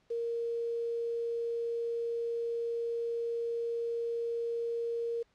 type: tone with quantisation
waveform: sine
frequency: 466.2 Hz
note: A#4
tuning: in tune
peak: -31 dBFS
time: 0.1-5.23 s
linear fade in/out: 10 ms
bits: 9
effects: pink hiss -71 dBFS RMS until 5.34 s + low-pass 5000 Hz 12 dB/octave